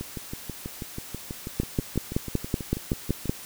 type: two click trains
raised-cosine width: 3 ms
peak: -10 / -20 dBFS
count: 10 / 21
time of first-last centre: 1.6-3.295 / 0.01-3.257 s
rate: 5.31 / 6.16 Hz
effects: white hiss -42 dBFS RMS until 3.45 s